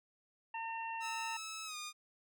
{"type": "harmonic tone", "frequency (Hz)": 908, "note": "A#5", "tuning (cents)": -46, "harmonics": [1, 2, 3], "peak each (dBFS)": [-40, -48, -45], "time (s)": [0.54, 1.37], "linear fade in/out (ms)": 5}
{"type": "tone with pitch glide", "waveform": "10% pulse", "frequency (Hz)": [1300, 1220], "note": ["E6", "D#6"], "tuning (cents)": [-24, -34], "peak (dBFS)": -34, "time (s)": [1, 1.93], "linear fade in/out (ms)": 50, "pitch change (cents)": -110, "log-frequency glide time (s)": [1.65, 1.76]}
{"effects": []}